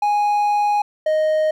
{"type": "tone pair in turn", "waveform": "triangle", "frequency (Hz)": [828, 621.7], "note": ["G#5", "D#5"], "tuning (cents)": [-5, -2], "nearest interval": "perfect fourth", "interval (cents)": 497, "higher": "first", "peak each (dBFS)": [-13, -13], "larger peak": "neither", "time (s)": [[0.02, 0.82], [1.06, 1.51]], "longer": "first", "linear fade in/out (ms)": 5, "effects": []}